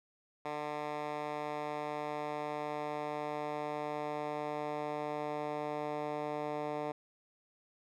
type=tone with band-pass filter sweep; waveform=10% pulse; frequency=149.2 Hz; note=D3; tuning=28 cents sharp; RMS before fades=-38 dBFS; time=0.45-6.92 s; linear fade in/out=5 ms; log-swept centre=1000 to 640 Hz; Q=0.81; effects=none